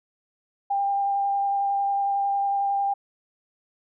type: tone with vibrato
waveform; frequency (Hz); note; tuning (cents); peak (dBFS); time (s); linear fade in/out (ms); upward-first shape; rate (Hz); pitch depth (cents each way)
sine; 797; G5; +28; -21; 0.7-2.94; 10; square; 11; 8
effects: none